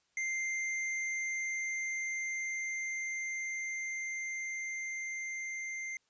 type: tone with level ramp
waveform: square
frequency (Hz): 2093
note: C7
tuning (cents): 0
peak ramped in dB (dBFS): -33 to -38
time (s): 0.17-5.97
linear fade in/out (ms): 2
effects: white hiss -75 dBFS RMS until 6.09 s + resampled to 16000 Hz